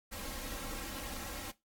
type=noise with comb filter; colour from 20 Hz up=pink; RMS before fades=-42 dBFS; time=0.11-1.52 s; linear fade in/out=20 ms; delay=3.7 ms; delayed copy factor=+0.8; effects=noise-tail reverb RT60 0.2 s tail -18 dB re dry + AAC 64 kbps